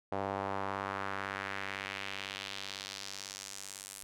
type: tone with band-pass filter sweep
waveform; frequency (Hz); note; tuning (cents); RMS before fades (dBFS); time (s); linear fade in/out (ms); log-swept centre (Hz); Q
sawtooth; 98; G2; 0; -40; 0.12-4.03; 0; 710 to 9500; 1.6
effects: none